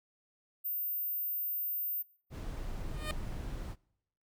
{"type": "tone", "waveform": "sine", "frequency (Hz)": 14640, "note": "A#9", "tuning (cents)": -32, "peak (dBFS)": -32, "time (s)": [0.64, 2.03], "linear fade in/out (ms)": 20}
{"type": "noise", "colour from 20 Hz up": "brown", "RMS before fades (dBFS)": -39, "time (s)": [2.3, 3.76], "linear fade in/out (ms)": 50}
{"type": "tone with exponential growth", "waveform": "10% pulse", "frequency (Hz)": 611, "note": "D#5", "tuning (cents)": -32, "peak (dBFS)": -25, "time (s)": [2.86, 3.11], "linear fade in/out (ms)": 1, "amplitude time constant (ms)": 53}
{"effects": ["noise-tail reverb RT60 0.8 s tail -25 dB re dry"]}